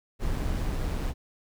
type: noise with amplitude modulation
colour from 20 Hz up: brown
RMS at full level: -27 dBFS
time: 0.19-1.14 s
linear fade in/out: 50 ms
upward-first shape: sine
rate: 132 Hz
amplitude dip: 35%
effects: none